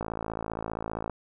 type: click train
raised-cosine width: 1 ms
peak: -18 dBFS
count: 61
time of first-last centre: 0.01-1.097 s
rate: 55.2 Hz
effects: none